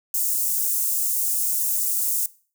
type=high-pass noise; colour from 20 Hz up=white; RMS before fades=-23 dBFS; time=0.14-2.26 s; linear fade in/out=2 ms; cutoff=7200 Hz; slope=24 dB/octave; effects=noise-tail reverb RT60 0.4 s tail -20 dB re dry